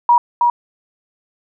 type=tone with echo; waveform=sine; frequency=957 Hz; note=A#5; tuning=45 cents sharp; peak=-7 dBFS; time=0.09-0.18 s; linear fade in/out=2 ms; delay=320 ms; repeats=1; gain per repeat=-3 dB; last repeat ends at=0.5 s; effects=none